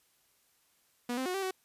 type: tone with pitch steps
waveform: sawtooth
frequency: 242.9 / 260.2 / 364.6 / 388.3 / 375.9 Hz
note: B3 / C4 / F#4 / G4 / F#4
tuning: -29 / -9 / -25 / -16 / +27 cents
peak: -28 dBFS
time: 1.09-1.51 s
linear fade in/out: 5 ms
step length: 84 ms
effects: white hiss -70 dBFS RMS until 1.64 s + resampled to 32000 Hz